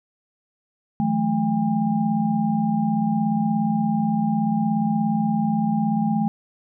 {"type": "tone cluster", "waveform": "sine", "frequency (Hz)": [159, 179.7, 216.3, 805], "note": ["D#3", "F3", "A3", "G5"], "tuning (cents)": [38, 50, -29, 46], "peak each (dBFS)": [-27, -28, -20, -27], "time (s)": [1, 6.28], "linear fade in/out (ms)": 0, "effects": []}